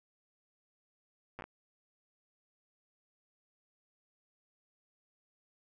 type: slowing click train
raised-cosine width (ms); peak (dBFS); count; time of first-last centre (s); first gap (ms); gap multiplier
0.5; -29; 5; 1.39-1.44; 8; 1.31
effects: none